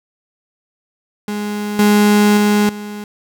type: tone with level steps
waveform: 35% pulse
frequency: 207.7 Hz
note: G#3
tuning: in tune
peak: -18 / -7 / -9 / -24 dBFS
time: 1.28-3.04 s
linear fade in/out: 2 ms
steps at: 1.79 / 2.37 / 2.69 s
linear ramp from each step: 2 ms
effects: none